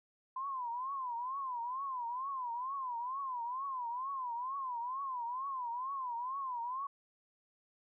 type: tone with vibrato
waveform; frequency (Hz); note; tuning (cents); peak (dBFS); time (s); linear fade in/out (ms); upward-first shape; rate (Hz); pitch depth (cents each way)
sine; 1018; C6; -48; -36; 0.36-6.87; 5; triangle; 2.2; 180
effects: none